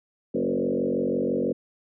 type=tone with frequency modulation; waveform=sine; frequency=366 Hz; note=F#4; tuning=19 cents flat; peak=-22 dBFS; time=0.34-1.53 s; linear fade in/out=10 ms; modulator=46 Hz; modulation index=3.7; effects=none